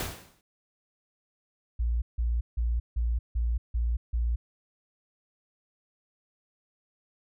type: noise with exponential decay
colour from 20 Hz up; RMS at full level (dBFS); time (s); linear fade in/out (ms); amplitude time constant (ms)
pink; -30; 0-0.41; 1; 89
type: tone bursts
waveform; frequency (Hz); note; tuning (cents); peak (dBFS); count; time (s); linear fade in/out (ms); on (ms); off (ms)
sine; 58.3; A#1; +1; -24; 7; 1.79-4.36; 10; 230; 160
effects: none